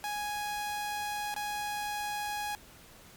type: tone with dropouts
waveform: sawtooth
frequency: 830.6 Hz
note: G#5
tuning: in tune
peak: -29 dBFS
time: 0.04-2.55 s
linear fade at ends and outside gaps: 0 ms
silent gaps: 1.341-1.363 s
effects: pink hiss -54 dBFS RMS until 3.16 s + MP3 96 kbps